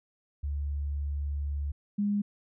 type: tone pair in turn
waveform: sine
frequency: 71.8 / 204.6 Hz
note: D2 / G#3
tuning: -39 / -26 cents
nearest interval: octave + tritone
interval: 1813 cents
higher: second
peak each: -29 / -25 dBFS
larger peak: second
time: 0.43-1.72 / 1.98-2.22 s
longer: first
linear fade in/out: 10 ms
effects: none